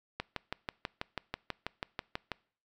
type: click train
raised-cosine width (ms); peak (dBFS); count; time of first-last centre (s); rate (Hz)
0.3; -18; 14; 0.2-2.317; 6.14
effects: noise-tail reverb RT60 0.5 s tail -24 dB re dry